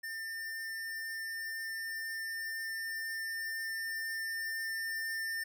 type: tone with level ramp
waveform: square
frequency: 1799 Hz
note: A6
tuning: 38 cents sharp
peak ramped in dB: -39 to -35 dBFS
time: 0.03-5.44 s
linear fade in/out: 10 ms
effects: none